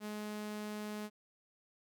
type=tone; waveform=sawtooth; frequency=210.8 Hz; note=G#3; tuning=26 cents sharp; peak=-36 dBFS; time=0-1.1 s; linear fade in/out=50 ms; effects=none